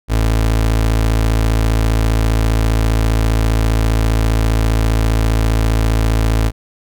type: tone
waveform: 30% pulse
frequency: 55 Hz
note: A1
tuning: in tune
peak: -9 dBFS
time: 0.08-6.52 s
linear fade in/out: 50 ms
effects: none